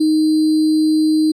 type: tone with sample-and-hold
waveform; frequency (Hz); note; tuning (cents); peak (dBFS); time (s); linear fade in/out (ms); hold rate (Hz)
sine; 311.1; D#4; 0; -11; 0-1.32; 10; 4410
effects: low-pass 9000 Hz 12 dB/octave